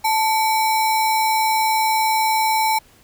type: tone with sample-and-hold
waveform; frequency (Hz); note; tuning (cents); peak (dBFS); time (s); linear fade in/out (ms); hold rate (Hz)
sine; 880; A5; 0; -15; 0.04-2.79; 10; 3150
effects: pink hiss -52 dBFS RMS until 3.03 s